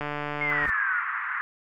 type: click train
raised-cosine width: 0.5 ms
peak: -16 dBFS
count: 96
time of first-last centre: 0.01-0.656 s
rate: 147 Hz
type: linear sweep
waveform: sine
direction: down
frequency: 2166 to 1396.9 Hz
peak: -25 dBFS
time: 0.41-1 s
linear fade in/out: 2 ms
type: noise with exponential growth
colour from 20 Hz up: brown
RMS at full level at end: -35 dBFS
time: 0.48-0.7 s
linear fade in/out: 2 ms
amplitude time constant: 47 ms
type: band-pass noise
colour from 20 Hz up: white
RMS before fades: -30 dBFS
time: 0.5-1.41 s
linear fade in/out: 0 ms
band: 1100 to 1900 Hz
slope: 48 dB/octave
effects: none